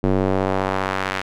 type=tone with band-pass filter sweep; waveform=square; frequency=47.68 Hz; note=G1; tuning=47 cents flat; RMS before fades=-21 dBFS; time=0.03-1.22 s; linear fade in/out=10 ms; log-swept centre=330 to 2000 Hz; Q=0.97; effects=none